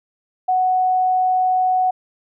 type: tone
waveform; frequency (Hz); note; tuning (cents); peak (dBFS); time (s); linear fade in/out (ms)
sine; 741; F#5; +2; -14; 0.48-1.91; 10
effects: none

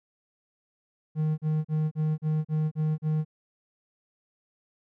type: tone bursts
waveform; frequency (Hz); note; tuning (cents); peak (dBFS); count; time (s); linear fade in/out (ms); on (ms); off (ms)
triangle; 155; D#3; -6; -21; 8; 1.15-3.249; 50; 230; 37
effects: none

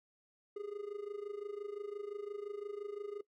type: tone with amplitude modulation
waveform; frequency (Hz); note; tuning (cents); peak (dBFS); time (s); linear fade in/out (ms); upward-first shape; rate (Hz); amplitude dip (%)
triangle; 410.9; G#4; -18; -35; 0.56-3.21; 5; sine; 25.8; 85
effects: noise-tail reverb RT60 0.1 s tail -19 dB re dry

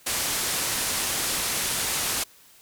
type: low-pass noise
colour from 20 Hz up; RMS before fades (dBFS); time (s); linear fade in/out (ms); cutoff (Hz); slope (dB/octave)
white; -27; 0.06-2.24; 10; 12000; 24
effects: white hiss -54 dBFS RMS until 2.61 s

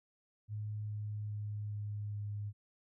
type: tone with pitch steps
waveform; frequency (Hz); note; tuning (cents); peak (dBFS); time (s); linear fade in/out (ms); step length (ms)
sine; 105.8 / 105.19 / 104.58 / 103.98 / 103.38; G#2 / G#2 / G#2 / G#2 / G#2; +33 / +23 / +13 / +3 / -7; -37; 0.48-2.53; 50; 410
effects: none

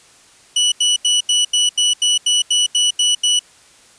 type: tone bursts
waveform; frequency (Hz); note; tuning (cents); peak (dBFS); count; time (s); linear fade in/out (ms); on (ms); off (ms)
sawtooth; 2952; F#7; -5; -9; 12; 0.56-3.393; 5; 160; 83
effects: white hiss -48 dBFS RMS until 3.98 s + resampled to 22050 Hz

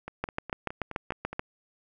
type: two click trains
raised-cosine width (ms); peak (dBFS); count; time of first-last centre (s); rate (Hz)
0.5; -22 / -14; 7 / 9; 0.08-1.33 / 0.24-1.394; 4.8 / 6.93
effects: none

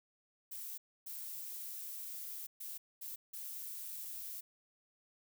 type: noise bursts at uneven times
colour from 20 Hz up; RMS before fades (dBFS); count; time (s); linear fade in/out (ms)
violet; -45; 5; 0.51-0.78 / 1.06-2.47 / 2.6-2.78 / 3.01-3.16 / 3.33-4.41; 10
effects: none

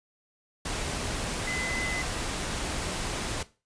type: tone in noise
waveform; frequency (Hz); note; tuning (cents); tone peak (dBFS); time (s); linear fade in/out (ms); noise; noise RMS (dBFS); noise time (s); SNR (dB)
sine; 2030; B6; +47; -31; 1.47-2.02; 5; pink; -32; 0.65-3.43; -2
effects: noise-tail reverb RT60 0.3 s tail -17 dB re dry + resampled to 22050 Hz

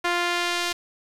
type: tone with band-pass filter sweep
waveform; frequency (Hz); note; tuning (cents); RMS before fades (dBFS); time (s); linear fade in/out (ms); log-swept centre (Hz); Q
sawtooth; 349.2; F4; 0; -25; 0.04-0.73; 10; 1700 to 4100; 0.77
effects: resampled to 32000 Hz + 7-bit

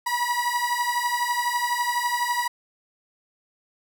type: beating tone pair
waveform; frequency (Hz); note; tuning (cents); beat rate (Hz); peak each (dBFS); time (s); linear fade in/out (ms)
30% pulse; 962 / 974; B5 / B5; -46 / -24; 12; -23; 0.06-2.48; 10
effects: none

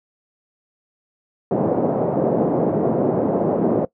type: band-pass noise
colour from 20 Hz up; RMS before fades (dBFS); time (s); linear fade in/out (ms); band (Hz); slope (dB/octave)
white; -19; 1.51-3.85; 2; 140 to 600; 24
effects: noise-tail reverb RT60 0.1 s tail -20 dB re dry

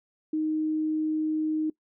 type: tone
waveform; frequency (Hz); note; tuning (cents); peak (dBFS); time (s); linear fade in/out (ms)
sine; 311.1; D#4; 0; -24; 0.33-1.7; 5
effects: noise-tail reverb RT60 0.1 s tail -21 dB re dry

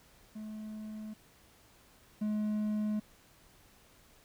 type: tone pair in turn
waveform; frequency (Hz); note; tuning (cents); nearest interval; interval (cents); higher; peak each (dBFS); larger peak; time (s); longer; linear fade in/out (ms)
triangle; 215.1 / 212; A3 / G#3; -39 / +36; unison; 25; first; -38 / -28; second; 0.35-1.14 / 2.21-3; neither; 10
effects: pink hiss -62 dBFS RMS until 4.24 s

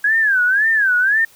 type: tone with vibrato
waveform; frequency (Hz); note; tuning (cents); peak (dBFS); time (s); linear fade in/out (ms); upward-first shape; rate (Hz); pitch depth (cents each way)
sine; 1625; G#6; -38; -12; 0.04-1.25; 5; sine; 1.9; 190
effects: white hiss -49 dBFS RMS until 1.35 s

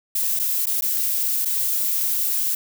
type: noise with dropouts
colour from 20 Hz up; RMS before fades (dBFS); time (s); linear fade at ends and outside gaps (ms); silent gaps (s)
violet; -22; 0.15-2.55; 5; 0.392-0.396 / 0.659-0.668 / 0.81-0.821 / 1.449-1.455
effects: none

